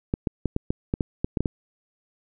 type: clicks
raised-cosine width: 3 ms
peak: -10 dBFS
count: 11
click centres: 0.139 / 0.272 / 0.457 / 0.564 / 0.705 / 0.939 / 1.008 / 1.245 / 1.372 / 1.406 / 1.458 s
effects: none